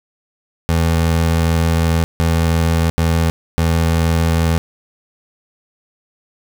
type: tone bursts at uneven times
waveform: 25% pulse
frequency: 82.41 Hz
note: E2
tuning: in tune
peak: -9 dBFS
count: 4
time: 0.69-2.04 / 2.2-2.9 / 2.98-3.3 / 3.58-4.58 s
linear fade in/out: 0 ms
effects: none